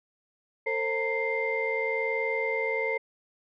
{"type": "tone cluster", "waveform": "sine", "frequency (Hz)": [450, 531, 918, 2097], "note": ["A4", "C5", "A#5", "C7"], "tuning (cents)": [39, 25, -27, 3], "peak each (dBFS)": [-30, -32, -36, -29], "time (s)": [0.66, 2.98], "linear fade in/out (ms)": 10, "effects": ["tanh soft clip ceiling -16 dBFS"]}